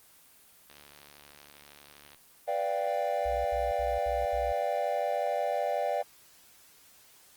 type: click train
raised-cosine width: 0.2 ms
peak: -33 dBFS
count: 106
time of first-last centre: 0.7-2.146 s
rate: 72.6 Hz
type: chord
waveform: triangle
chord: G dominant seventh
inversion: first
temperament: equal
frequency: 493.9 / 587.3 / 698.5 / 784 Hz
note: B4 / D5 / F5 / G5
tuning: 0 / 0 / 0 / 0 cents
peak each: -34 / -29 / -31 / -32 dBFS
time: 2.47-6.03 s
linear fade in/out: 20 ms
type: tone bursts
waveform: sine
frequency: 61.3 Hz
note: B1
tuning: 12 cents flat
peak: -36 dBFS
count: 5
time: 3.25-4.526 s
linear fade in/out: 10 ms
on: 200 ms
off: 69 ms
effects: white hiss -58 dBFS RMS until 7.36 s + Opus 24 kbps